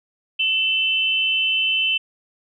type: tone pair together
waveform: sine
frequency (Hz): 2659 / 3051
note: E7 / G7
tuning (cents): +14 / -48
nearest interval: major second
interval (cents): 238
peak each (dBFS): -20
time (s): 0.39-1.98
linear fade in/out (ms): 10
effects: none